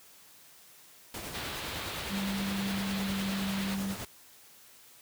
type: noise with tremolo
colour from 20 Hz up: pink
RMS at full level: -38 dBFS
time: 1.14-4.05 s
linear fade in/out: 2 ms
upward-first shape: sine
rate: 9.8 Hz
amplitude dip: 35%
type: band-pass noise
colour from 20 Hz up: white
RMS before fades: -41 dBFS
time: 1.33-3.76 s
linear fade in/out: 20 ms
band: 340 to 4400 Hz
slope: 48 dB/octave
type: tone with pitch glide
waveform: sine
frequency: 196.7 to 195.45 Hz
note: G3 to G3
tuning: +6 to -5 cents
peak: -31 dBFS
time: 2.09-3.96 s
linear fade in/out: 50 ms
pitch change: -11 cents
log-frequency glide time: 2.58-2.97 s
effects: white hiss -56 dBFS RMS until 5.01 s + high-pass 60 Hz 12 dB/octave